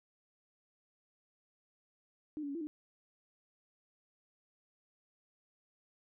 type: tone with pitch steps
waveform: sine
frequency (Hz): 304.3 / 285.9 / 279.3 / 335.9 / 301.7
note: D#4 / D4 / C#4 / E4 / D4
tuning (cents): -38 / -46 / +13 / +33 / +47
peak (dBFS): -37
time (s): 2.37-2.67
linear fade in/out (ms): 0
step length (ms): 60
effects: none